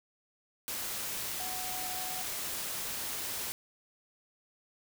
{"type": "tone in noise", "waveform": "sine", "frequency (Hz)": 740, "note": "F#5", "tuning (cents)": 0, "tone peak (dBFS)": -42, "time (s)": [1.4, 2.22], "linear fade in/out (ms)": 0, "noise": "white", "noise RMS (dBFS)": -37, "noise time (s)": [0.68, 3.52], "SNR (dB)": -8, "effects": []}